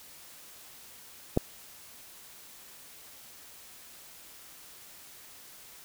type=clicks; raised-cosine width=2 ms; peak=-29 / -9 dBFS; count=2; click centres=1.366 / 1.374 s; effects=white hiss -51 dBFS RMS until 5.84 s